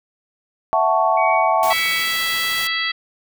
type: chord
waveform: sine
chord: F# minor seventh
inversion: third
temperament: equal with one note detuned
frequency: 659.3 / 740 / 880 / 1112.6 Hz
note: E5 / F#5 / A5 / C#6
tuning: 0 / 0 / 0 / +6 cents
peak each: -19 / -20 / -19 / -20 dBFS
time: 0.73-1.73 s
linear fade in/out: 0 ms
type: tone with tremolo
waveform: sine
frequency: 2252 Hz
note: C#7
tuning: 27 cents sharp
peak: -21 dBFS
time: 1.17-2.16 s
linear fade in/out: 5 ms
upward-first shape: sine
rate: 1.8 Hz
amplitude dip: 85%
type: noise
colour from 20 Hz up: white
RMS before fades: -29 dBFS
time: 1.63-2.67 s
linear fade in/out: 0 ms
type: harmonic tone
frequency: 659 Hz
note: E5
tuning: 1 cent flat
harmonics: 2 / 3 / 4 / 5 / 6 / 7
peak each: -29 / -22 / -30 / -25 / -31 / -29 dBFS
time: 1.7-2.92 s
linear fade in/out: 10 ms
effects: none